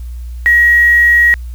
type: tone with quantisation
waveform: sine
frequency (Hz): 1900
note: A#6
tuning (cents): +33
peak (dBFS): -5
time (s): 0.46-1.34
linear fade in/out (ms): 0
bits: 5
effects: added 60 Hz sine -22 dBFS peak until 1.54 s + white hiss -49 dBFS RMS until 1.54 s